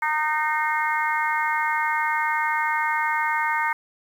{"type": "harmonic tone", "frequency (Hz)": 306.6, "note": "D#4", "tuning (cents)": -25, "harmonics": [3, 4, 5, 6, 7], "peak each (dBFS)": [-24, -29, -29, -28, -28], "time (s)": [0.02, 3.73], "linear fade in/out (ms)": 5, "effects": ["8-bit"]}